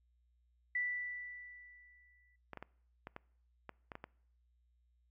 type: tone with exponential decay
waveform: sine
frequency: 1971 Hz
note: B6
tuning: 4 cents flat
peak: -32 dBFS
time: 0.75-2.36 s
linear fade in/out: 5 ms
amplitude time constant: 350 ms
type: clicks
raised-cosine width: 0.5 ms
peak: -30 dBFS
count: 9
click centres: 2.533 / 2.573 / 2.626 / 3.071 / 3.164 / 3.693 / 3.918 / 3.954 / 4.041 s
effects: noise-tail reverb RT60 0.7 s tail -24 dB re dry + added 60 Hz sine -70 dBFS peak until 5.1 s